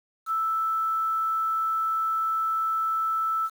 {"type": "tone with quantisation", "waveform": "sine", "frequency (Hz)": 1318.5, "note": "E6", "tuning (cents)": 0, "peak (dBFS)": -23, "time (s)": [0.26, 3.5], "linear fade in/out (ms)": 50, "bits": 8, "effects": []}